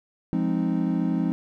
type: chord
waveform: triangle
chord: F minor seventh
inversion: none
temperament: equal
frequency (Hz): 174.61 / 207.7 / 261.6 / 311.1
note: F3 / Ab3 / C4 / Eb4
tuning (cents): 0 / 0 / 0 / 0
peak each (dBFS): -24 / -26 / -25 / -27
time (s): 0.33-1.32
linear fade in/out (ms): 0
effects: none